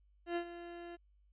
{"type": "tone with ADSR envelope", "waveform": "30% pulse", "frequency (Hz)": 344.7, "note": "F4", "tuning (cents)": -23, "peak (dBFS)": -30, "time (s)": [0.26, 0.97], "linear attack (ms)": 100, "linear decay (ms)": 82, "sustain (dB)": -13, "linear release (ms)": 24, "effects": ["added 50 Hz sine -65 dBFS peak until 1.32 s", "resampled to 8000 Hz"]}